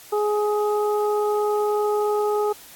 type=harmonic tone; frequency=418.4 Hz; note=G#4; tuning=13 cents sharp; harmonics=1 / 2 / 3; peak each=-20 / -26 / -30 dBFS; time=0.12-2.53 s; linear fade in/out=10 ms; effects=white hiss -45 dBFS RMS until 2.75 s + AAC 64 kbps